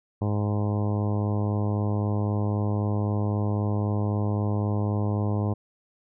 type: harmonic tone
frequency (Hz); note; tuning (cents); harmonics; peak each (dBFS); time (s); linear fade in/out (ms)
103.83; G#2; 0; 1 / 2 / 3 / 4 / 5 / 6 / 7 / 8 / 9 / 10; -24 / -30 / -34 / -36 / -38 / -40 / -41 / -42 / -43 / -44; 0.21-5.54; 10
effects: none